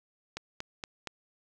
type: click train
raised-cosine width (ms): 0.2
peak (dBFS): -19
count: 4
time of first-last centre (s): 0.37-1.073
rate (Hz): 4.27
effects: none